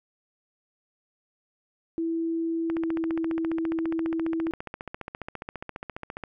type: tone with pitch glide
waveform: sine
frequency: 329.6 to 326.9 Hz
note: E4 to E4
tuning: 0 to -14 cents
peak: -25 dBFS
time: 1.98-4.51 s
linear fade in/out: 0 ms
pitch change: -14 cents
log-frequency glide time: 2.7-2.96 s
type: click train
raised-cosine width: 0.5 ms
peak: -20 dBFS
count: 53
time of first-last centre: 2.7-6.237 s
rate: 14.7 Hz
effects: none